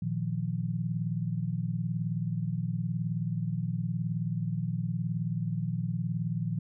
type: chord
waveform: sine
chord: Bb suspended fourth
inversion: none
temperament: equal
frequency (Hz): 116.54 / 155.56 / 174.61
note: Bb2 / Eb3 / F3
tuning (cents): 0 / 0 / 0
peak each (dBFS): -33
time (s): 0.02-6.59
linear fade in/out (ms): 5
effects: none